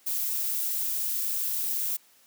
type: noise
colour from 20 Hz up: violet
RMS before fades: -29 dBFS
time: 0.06-1.97 s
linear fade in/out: 10 ms
effects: white hiss -60 dBFS RMS until 2.26 s + high-pass 150 Hz 12 dB/octave